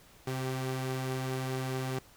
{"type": "tone pair together", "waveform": "sawtooth", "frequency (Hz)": [131, 388.3], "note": ["C3", "G4"], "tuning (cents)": [2, -16], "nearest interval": "octave + perfect fifth", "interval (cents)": 1882, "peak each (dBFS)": [-29, -35], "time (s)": [0.27, 1.99], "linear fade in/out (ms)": 5, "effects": ["pink hiss -58 dBFS RMS until 2.16 s"]}